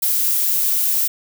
violet noise, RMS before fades -18 dBFS, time 0.02-1.08 s, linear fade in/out 10 ms, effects none

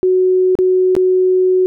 sine tone with dropouts, 370 Hz, F#4, in tune, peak -9 dBFS, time 0.03-1.66 s, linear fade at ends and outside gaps 0 ms, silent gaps 0.553-0.588 / 0.952-0.965 s, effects none

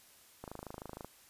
click train, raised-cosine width 1 ms, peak -29 dBFS, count 17, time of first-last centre 0.44-1.046 s, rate 26.4 Hz, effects white hiss -61 dBFS RMS until 1.29 s + resampled to 32000 Hz

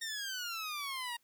15% pulse exponential sweep, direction down, 1851 to 932.3 Hz, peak -31 dBFS, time 0.01-1.17 s, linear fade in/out 10 ms, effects white hiss -74 dBFS RMS until 1.23 s

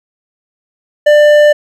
triangle tone with hard clipping, 594 Hz, D5, 20 cents sharp, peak -5 dBFS, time 1.06-1.53 s, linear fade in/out 10 ms, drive 12 dB, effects none

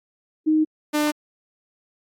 sine / sawtooth tone pair in turn, 311.1 / 299.5 Hz, D#4 / D4, 0 / +34 cents, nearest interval minor second, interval 66 cents, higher first, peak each -15 dBFS, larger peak neither, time 0.46-0.65 / 0.93-1.12 s, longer neither, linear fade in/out 20 ms, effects AAC 64 kbps

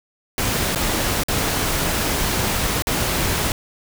pink noise with dropouts, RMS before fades -21 dBFS, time 0.38-3.52 s, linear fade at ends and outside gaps 1 ms, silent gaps 0.749-0.758 / 1.235-1.284 / 2.822-2.87 s, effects none

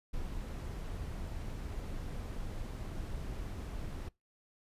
brown noise, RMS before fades -40 dBFS, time 0.13-4.09 s, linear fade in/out 10 ms, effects noise-tail reverb RT60 0.2 s tail -23 dB re dry + resampled to 32000 Hz

